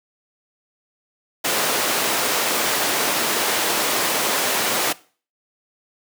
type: high-pass noise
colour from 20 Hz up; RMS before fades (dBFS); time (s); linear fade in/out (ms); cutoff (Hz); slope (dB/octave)
pink; -21; 1.44-4.93; 10; 390; 12
effects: noise-tail reverb RT60 0.4 s tail -20 dB re dry